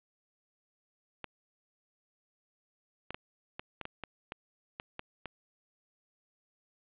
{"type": "clicks", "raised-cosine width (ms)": 0.3, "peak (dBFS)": -22, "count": 11, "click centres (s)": [1.243, 3.106, 3.145, 3.595, 3.813, 3.854, 4.037, 4.321, 4.799, 4.994, 5.257], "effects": ["resampled to 8000 Hz", "9-bit"]}